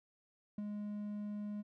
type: tone with ADSR envelope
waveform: triangle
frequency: 207.7 Hz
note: G#3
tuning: in tune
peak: -34 dBFS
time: 0.58-1.63 s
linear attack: 4 ms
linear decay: 20 ms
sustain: -3 dB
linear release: 28 ms
effects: none